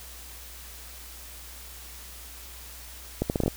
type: accelerating click train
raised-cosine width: 2 ms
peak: -11 dBFS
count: 7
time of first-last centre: 3.22-3.48 s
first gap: 79 ms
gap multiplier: 0.75
effects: added 60 Hz sine -46 dBFS peak until 3.56 s + white hiss -45 dBFS RMS until 3.56 s